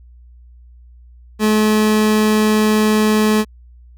30% pulse tone, 214.6 Hz, A3, 43 cents flat, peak -9 dBFS, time 1.39-3.45 s, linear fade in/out 50 ms, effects added 60 Hz sine -40 dBFS peak until 3.97 s

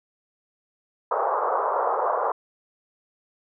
white band-pass noise, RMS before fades -24 dBFS, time 1.11-2.32 s, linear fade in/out 5 ms, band 440 to 1200 Hz, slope 48 dB/octave, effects none

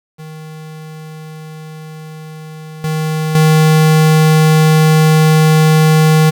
square tone with level steps, 156.5 Hz, D#3, 10 cents sharp, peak -29 / -15 / -7 dBFS, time 0.18-6.31 s, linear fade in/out 20 ms, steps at 2.84 / 3.35 s, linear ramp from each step 2 ms, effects 8-bit

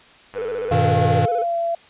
click train, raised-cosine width 0.5 ms, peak -22 dBFS, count 57, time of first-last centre 0.34-0.901 s, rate 99.8 Hz
triangle tone with vibrato, 466.2 Hz, A#4, in tune, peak -21 dBFS, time 0.35-1.44 s, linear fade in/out 20 ms, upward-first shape square, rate 15 Hz, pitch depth 100 cents each way
sine tone with pitch glide, 698.5 to 676.7 Hz, F5 to E5, 0 to +45 cents, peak -19 dBFS, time 0.71-1.75 s, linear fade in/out 5 ms, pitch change -55 cents, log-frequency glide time 1.33-1.58 s
square chord, G augmented, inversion none, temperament equal with one note detuned, 98 / 120.65 / 155.56 Hz, G2 / B2 / D#3, 0 / -40 / 0 cents, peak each -22 dBFS, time 0.71-1.26 s, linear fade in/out 10 ms
effects white hiss -48 dBFS RMS until 1.89 s + resampled to 8000 Hz

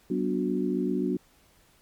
sine tone cluster, 189.1 / 244.3 / 292.1 / 364.8 Hz, F#3 / B3 / D4 / F#4, +38 / -19 / -9 / -24 cents, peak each -30 dBFS, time 0.1-1.17 s, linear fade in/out 5 ms, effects pink hiss -61 dBFS RMS until 1.81 s + MP3 96 kbps

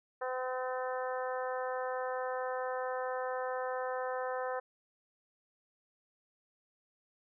harmonic tone, 255.4 Hz, C4, 42 cents flat, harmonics 2 / 3 / 4 / 5 / 6 / 7, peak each -36 / -40 / -42 / -44 / -46 / -47 dBFS, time 0.21-4.6 s, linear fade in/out 10 ms, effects none

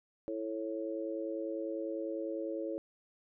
harmonic tone, 110 Hz, A2, in tune, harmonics 3 / 4 / 5, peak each -38 / -41 / -39 dBFS, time 0.28-2.78 s, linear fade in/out 0 ms, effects none

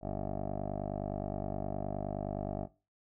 10% pulse tone with low-pass filter, 49.61 Hz, G1, 21 cents sharp, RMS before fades -37 dBFS, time 0.01-2.68 s, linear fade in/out 50 ms, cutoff 640 Hz, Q 5.1, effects noise-tail reverb RT60 0.3 s tail -18 dB re dry

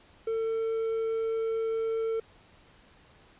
triangle tone, 449.2 Hz, A4, 36 cents sharp, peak -25 dBFS, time 0.27-2.2 s, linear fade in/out 5 ms, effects pink hiss -58 dBFS RMS until 3.39 s + resampled to 8000 Hz

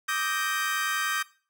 35% pulse chord, Eb major seventh, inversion third, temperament equal with one note detuned, 1174.7 / 1264.8 / 1568 / 1864.7 Hz, D6 / Eb6 / G6 / Bb6, 0 / +28 / 0 / 0 cents, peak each -31 / -32 / -28 / -31 dBFS, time 0.08-1.23 s, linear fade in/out 10 ms, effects noise-tail reverb RT60 0.4 s tail -19 dB re dry

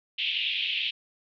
pink band-pass noise, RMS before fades -29 dBFS, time 0.18-0.91 s, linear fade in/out 10 ms, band 2600 to 3400 Hz, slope 48 dB/octave, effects none

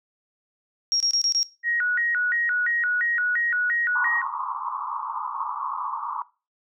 sine tone bursts, 5588 Hz, F8, in tune, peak -19 dBFS, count 5, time 0.92-1.43 s, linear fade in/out 0 ms, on 82 ms, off 25 ms
sine tone with vibrato, 1661.2 Hz, G#6, in tune, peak -21 dBFS, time 1.63-4.24 s, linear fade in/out 50 ms, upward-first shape square, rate 2.9 Hz, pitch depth 220 cents each way
white band-pass noise, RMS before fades -30 dBFS, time 3.95-6.22 s, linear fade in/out 2 ms, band 890 to 1200 Hz, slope 96 dB/octave
effects noise-tail reverb RT60 0.3 s tail -19 dB re dry

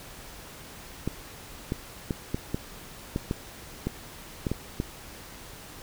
clicks, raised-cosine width 3 ms, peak -14 dBFS, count 11, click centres 1.076 / 1.721 / 2.108 / 2.345 / 2.545 / 3.161 / 3.311 / 3.87 / 4.468 / 4.516 / 4.801 s, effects pink hiss -45 dBFS RMS until 5.82 s

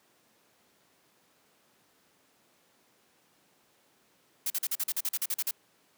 blue noise bursts, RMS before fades -30 dBFS, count 13, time 4.46-5.51 s, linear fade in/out 5 ms, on 42 ms, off 42 ms, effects pink hiss -66 dBFS RMS until 5.97 s + high-pass 200 Hz 12 dB/octave

